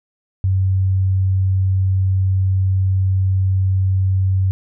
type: tone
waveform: sine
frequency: 94.9 Hz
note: F#2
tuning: 44 cents sharp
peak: -13 dBFS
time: 0.44-4.51 s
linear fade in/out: 0 ms
effects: none